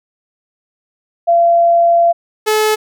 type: tone pair in turn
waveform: sine / sawtooth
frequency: 683 / 430.3 Hz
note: F5 / A4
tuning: -39 / -39 cents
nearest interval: minor sixth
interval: 800 cents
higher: first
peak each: -7 dBFS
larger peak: neither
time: 1.27-2.13 / 2.46-2.76 s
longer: first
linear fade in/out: 20 ms
effects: none